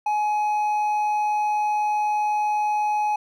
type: tone with hard clipping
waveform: triangle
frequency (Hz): 842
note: G#5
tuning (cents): +24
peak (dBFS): -21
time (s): 0.06-3.16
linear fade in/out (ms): 5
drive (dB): 7
effects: none